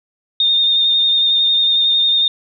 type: tone with vibrato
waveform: sine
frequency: 3657 Hz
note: A#7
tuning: 34 cents flat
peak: -11 dBFS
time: 0.4-2.28 s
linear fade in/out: 2 ms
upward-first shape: sine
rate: 11 Hz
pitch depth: 20 cents each way
effects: none